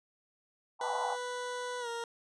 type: band-pass noise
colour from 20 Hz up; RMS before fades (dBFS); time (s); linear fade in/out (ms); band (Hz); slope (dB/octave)
pink; -35; 0.79-1.17; 50; 720 to 1000; 48
type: tone with pitch glide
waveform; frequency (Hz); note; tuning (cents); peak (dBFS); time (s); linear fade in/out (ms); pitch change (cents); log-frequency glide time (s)
20% pulse; 493.9 to 466.7; B4 to A#4; 0 to +2; -31; 0.81-2.04; 2; -98; 1.8-1.88
effects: resampled to 22050 Hz